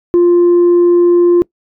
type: tone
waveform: sine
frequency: 349.2 Hz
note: F4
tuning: in tune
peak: -3 dBFS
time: 0.14-1.42 s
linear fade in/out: 0 ms
effects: noise-tail reverb RT60 0.1 s tail -24 dB re dry + tanh soft clip ceiling -4 dBFS